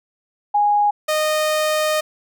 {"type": "tone pair in turn", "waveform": ["sine", "sawtooth"], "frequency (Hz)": [826, 616.3], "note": ["G#5", "D#5"], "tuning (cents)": [-10, -17], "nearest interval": "perfect fourth", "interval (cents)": 507, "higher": "first", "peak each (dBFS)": -13, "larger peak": "neither", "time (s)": [[0.54, 0.91], [1.08, 2.01]], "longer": "second", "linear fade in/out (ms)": 10, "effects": []}